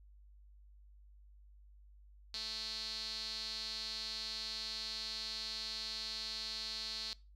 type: tone with band-pass filter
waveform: sawtooth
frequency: 220 Hz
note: A3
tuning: in tune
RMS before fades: -42 dBFS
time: 2.34-7.13 s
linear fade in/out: 0 ms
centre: 4300 Hz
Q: 8.5
effects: noise-tail reverb RT60 0.3 s tail -22 dB re dry + added 50 Hz sine -57 dBFS peak until 7.35 s